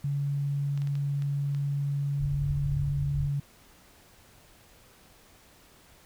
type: tone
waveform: sine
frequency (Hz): 141.6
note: C#3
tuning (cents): +37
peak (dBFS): -26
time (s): 0.04-3.4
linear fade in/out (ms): 5
type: clicks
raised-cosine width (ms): 0.2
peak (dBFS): -30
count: 6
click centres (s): 0.776 / 0.819 / 0.873 / 0.954 / 1.222 / 1.548
type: low-pass noise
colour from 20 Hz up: white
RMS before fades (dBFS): -34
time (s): 2.19-3.3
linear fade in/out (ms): 20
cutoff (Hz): 110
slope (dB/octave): 96
effects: pink hiss -57 dBFS RMS until 6.05 s